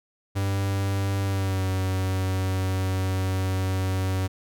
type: tone with pitch glide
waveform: 45% pulse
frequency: 98 to 94.33 Hz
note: G2 to F#2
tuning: 0 to +34 cents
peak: -23 dBFS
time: 0.35-4.28 s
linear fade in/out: 20 ms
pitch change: -66 cents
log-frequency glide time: 1.25-1.66 s
effects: none